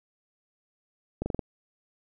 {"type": "slowing click train", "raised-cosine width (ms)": 2, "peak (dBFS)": -16, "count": 5, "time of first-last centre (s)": [1.22, 1.392], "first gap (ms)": 40, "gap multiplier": 1.05, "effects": []}